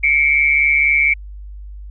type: tone pair together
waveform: sine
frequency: 2170 / 2314 Hz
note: C#7 / D7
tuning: -37 / -26 cents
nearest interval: minor second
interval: 111 cents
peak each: -15 / -13 dBFS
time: 0.03-1.14 s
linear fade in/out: 10 ms
effects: added 50 Hz sine -30 dBFS peak until 1.9 s